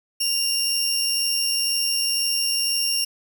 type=tone pair together; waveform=sawtooth; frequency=2794 / 5506 Hz; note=F7 / F8; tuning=0 / -25 cents; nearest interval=octave; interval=1175 cents; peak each=-23 / -19 dBFS; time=0.2-3.05 s; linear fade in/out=10 ms; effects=9-bit